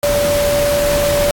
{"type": "tone in noise", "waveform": "sine", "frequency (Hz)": 579, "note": "D5", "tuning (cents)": -25, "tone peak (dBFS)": -13, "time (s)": [0.03, 1.31], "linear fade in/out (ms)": 2, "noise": "pink", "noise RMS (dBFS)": -20, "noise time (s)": [0.03, 1.31], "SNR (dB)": 4, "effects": ["AAC 64 kbps"]}